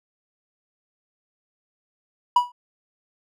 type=tone with exponential decay; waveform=triangle; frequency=976 Hz; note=B5; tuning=21 cents flat; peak=-8 dBFS; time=2.36-2.52 s; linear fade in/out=5 ms; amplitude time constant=34 ms; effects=none